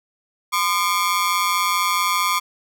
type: ring-modulated tone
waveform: sawtooth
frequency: 1121 Hz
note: C#6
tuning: 19 cents sharp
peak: -11 dBFS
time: 0.52-2.4 s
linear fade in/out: 20 ms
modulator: 92.3 Hz
effects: none